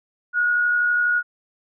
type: tone with amplitude modulation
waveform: sine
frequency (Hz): 1448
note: F#6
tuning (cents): -38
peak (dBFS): -15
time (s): 0.33-1.23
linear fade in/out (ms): 50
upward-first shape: sine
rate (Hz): 72.1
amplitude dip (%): 35
effects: none